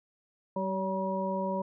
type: harmonic tone with a mistuned harmonic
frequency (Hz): 191.9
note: G3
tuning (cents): -37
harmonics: 1 / 2 / 3 / 5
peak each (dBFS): -33 / -39 / -33 / -34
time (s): 0.56-1.62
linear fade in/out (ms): 5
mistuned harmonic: 3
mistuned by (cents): -25
effects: none

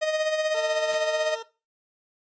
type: tone with tremolo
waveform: 45% pulse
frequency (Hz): 622.3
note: D#5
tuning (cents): 0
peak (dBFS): -21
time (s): 0.01-1.36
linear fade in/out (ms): 20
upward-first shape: sine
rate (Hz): 16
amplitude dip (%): 50
type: tone with pitch glide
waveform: 20% pulse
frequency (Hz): 450 to 454.7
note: A4 to A#4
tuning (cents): +39 to -43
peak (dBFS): -28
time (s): 0.54-1.43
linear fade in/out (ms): 10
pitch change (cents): +18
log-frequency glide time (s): 0.95-1.2
type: noise with exponential growth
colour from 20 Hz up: white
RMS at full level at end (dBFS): -31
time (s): 0.8-0.95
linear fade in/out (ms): 1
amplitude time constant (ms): 31
effects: noise-tail reverb RT60 0.3 s tail -18 dB re dry + resampled to 16000 Hz

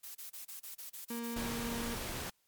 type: noise bursts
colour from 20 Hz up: blue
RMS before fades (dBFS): -46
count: 9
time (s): 0.03-1.35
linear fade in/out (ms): 10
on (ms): 120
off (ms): 30
type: tone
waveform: 35% pulse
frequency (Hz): 234.1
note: A#3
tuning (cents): +8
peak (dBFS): -36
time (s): 1.1-1.95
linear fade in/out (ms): 5
type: noise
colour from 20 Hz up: pink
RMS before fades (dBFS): -40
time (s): 1.36-2.3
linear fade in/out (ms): 5
effects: white hiss -75 dBFS RMS until 2.47 s + MP3 96 kbps

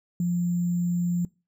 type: tone with sample-and-hold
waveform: sine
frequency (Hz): 174.61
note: F3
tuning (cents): 0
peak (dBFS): -22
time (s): 0.2-1.25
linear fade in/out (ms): 2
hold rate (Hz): 7350
effects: noise-tail reverb RT60 0.3 s tail -24 dB re dry

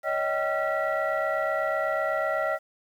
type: tone cluster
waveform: sine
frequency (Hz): 564 / 632 / 772 / 1368 / 1944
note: C#5 / D#5 / G5 / F6 / B6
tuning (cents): +30 / +27 / -27 / -36 / -28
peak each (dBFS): -30 / -27 / -33 / -30 / -32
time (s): 0.03-2.59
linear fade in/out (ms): 50
effects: tanh soft clip ceiling -16 dBFS + 9-bit

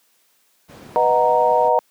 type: noise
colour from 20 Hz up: brown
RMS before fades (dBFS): -32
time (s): 0.68-1.7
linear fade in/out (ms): 20
type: chord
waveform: sine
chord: B major seventh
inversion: none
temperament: equal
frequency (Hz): 493.9 / 622.3 / 740 / 932.3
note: B4 / D#5 / F#5 / A#5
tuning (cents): 0 / 0 / 0 / 0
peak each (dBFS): -19 / -19 / -20 / -17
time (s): 0.96-1.79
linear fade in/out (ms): 0
effects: white hiss -61 dBFS RMS until 1.9 s + high-pass 200 Hz 12 dB/octave

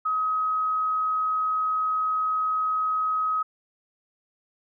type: tone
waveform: sine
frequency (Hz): 1268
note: D#6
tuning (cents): +32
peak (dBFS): -22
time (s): 0.05-3.43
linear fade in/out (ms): 10
effects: none

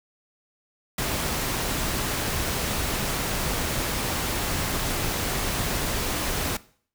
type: noise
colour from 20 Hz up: pink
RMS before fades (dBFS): -27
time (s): 0.98-6.57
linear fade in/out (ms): 5
effects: noise-tail reverb RT60 0.5 s tail -19 dB re dry

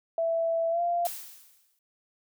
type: tone with pitch glide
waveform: sine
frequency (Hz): 662 to 692.9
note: E5 to F5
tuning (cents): +7 to -14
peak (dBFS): -24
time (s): 0.18-1.07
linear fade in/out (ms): 2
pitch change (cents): +79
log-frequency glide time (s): 0.7-0.81
type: noise with exponential decay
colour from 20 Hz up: blue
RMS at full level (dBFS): -34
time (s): 1.05-1.79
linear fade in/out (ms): 1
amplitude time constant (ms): 160
effects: none

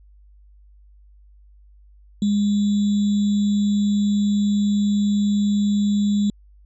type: tone with sample-and-hold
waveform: sine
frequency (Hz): 205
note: G#3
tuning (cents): -22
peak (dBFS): -16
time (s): 2.22-6.3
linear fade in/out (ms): 2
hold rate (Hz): 3675
effects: added 50 Hz sine -47 dBFS peak until 6.65 s + resampled to 22050 Hz

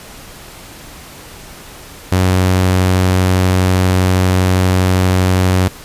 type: tone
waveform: sawtooth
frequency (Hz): 92.5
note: F#2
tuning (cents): 0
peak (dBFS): -6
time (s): 2.12-5.68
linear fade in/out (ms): 0
effects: pink hiss -35 dBFS RMS until 5.84 s + resampled to 32000 Hz

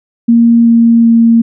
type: tone with pitch steps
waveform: sine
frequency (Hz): 233.1 / 231.6 / 230.2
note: A#3 / A#3 / A#3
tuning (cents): 0 / -11 / -22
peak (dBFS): -3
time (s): 0.28-1.42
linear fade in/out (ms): 10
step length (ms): 380
effects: none

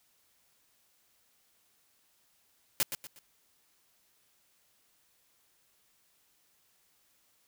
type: noise with echo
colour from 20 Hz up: white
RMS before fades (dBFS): -27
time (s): 2.8-2.83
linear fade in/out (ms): 0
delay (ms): 120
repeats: 3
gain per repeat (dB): -9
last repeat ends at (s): 3.19
effects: white hiss -70 dBFS RMS until 7.47 s

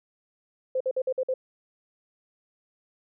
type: tone bursts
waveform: sine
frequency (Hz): 518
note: C5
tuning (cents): -17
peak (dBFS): -23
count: 6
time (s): 0.75-1.34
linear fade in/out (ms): 5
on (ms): 55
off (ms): 52
effects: none

